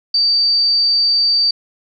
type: tone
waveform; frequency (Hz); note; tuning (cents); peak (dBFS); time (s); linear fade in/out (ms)
sine; 4628; D8; -26; -11; 0.14-1.51; 5
effects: none